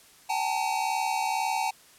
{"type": "tone cluster", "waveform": "square", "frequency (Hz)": [764, 844, 906], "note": ["G5", "G#5", "A#5"], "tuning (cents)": [-45, 28, -50], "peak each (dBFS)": -31, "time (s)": [0.29, 1.71], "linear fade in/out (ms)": 10, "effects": ["white hiss -55 dBFS RMS until 1.98 s", "low-pass 12000 Hz 12 dB/octave"]}